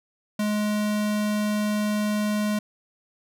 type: tone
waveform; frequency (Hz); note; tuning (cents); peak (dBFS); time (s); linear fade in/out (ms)
square; 210; G#3; +19; -23; 0.39-2.59; 5
effects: none